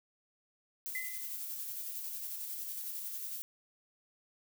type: noise with tremolo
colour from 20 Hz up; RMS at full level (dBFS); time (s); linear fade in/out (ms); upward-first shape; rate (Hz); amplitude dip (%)
violet; -40; 0.86-3.42; 0; square; 11; 25
type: tone with exponential decay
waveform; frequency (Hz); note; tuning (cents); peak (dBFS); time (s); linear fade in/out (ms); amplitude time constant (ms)
sine; 2035; C7; -49; -34; 0.95-1.39; 2; 94
effects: none

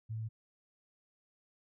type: tone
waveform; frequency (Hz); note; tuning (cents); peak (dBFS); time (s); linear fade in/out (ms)
sine; 110.9; A2; +14; -36; 0.09-0.29; 20
effects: none

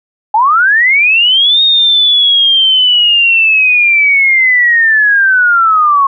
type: linear two-way sweep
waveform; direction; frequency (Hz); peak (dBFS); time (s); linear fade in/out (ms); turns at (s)
sine; up then down; 825 to 3729 to 1085; -5; 0.34-6.07; 5; 1.62
effects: none

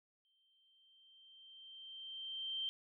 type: tone with exponential growth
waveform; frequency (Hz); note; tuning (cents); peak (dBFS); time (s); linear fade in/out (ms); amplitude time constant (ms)
sine; 3136; G7; 0; -36; 0.25-2.69; 0; 530
effects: none

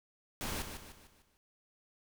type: noise with echo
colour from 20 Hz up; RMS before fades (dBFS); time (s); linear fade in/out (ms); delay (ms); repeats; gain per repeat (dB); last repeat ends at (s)
pink; -38; 0.41-0.62; 0; 150; 5; -7; 1.37
effects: none

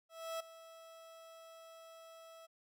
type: tone with ADSR envelope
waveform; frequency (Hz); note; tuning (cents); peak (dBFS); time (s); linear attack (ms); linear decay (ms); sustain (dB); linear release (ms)
30% pulse; 655; E5; -11; -35; 0.09-2.47; 310; 8; -16; 19
effects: none

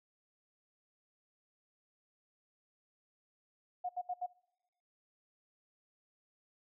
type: tone bursts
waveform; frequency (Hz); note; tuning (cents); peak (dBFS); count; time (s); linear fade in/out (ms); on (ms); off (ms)
sine; 722; F#5; -43; -34; 4; 3.84-4.264; 10; 52; 72
effects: noise-tail reverb RT60 1.0 s tail -25 dB re dry

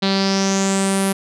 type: tone with low-pass filter sweep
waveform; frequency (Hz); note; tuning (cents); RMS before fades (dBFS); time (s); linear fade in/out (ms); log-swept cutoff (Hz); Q
sawtooth; 194.4; G3; -14; -18; 0.02-1.13; 10; 4000 to 11000; 5.6
effects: none

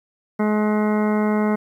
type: harmonic tone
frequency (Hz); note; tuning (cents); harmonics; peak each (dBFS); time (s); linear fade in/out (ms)
211.9; G#3; +35; 1 / 2 / 3 / 4 / 5 / 6 / 7 / 9 / 10; -18 / -24 / -28 / -30 / -32 / -34 / -35 / -37 / -38; 0.39-1.56; 10
effects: 9-bit

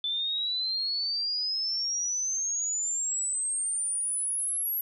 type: exponential sweep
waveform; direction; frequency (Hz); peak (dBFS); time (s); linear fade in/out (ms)
sine; up; 3500 to 11730; -27; 0.04-4.81; 2
effects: none

